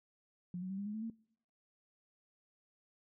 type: tone with pitch steps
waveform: sine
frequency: 178.2 / 185.55 / 193.21 / 201.2 / 209.5 / 218.1 / 227.1 Hz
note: F3 / F#3 / G3 / G3 / G#3 / A3 / A#3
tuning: +35 / +5 / -25 / +45 / +15 / -15 / -45 cents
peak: -38 dBFS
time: 0.54-1.1 s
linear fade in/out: 2 ms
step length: 80 ms
effects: noise-tail reverb RT60 0.7 s tail -24 dB re dry